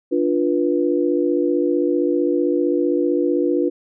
sine chord, B diminished, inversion first, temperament equal with one note detuned, 293.7 / 349.2 / 487.9 Hz, D4 / F4 / B4, 0 / 0 / -21 cents, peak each -20 / -19 / -22 dBFS, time 0.11-3.7 s, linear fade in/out 20 ms, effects none

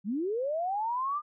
sine linear sweep, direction up, 180 to 1220 Hz, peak -28 dBFS, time 0.04-1.22 s, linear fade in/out 50 ms, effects none

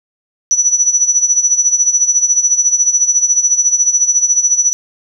sine tone with tremolo, 5920 Hz, F#8, in tune, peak -6 dBFS, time 0.51-4.73 s, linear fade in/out 0 ms, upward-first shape sine, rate 14 Hz, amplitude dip 75%, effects none

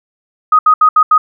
sine tone bursts at uneven times, 1252 Hz, D#6, 10 cents sharp, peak -4 dBFS, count 5, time 0.52-0.59 / 0.66-0.74 / 0.81-0.89 / 0.96-1.03 / 1.11-1.18 s, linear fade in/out 5 ms, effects none

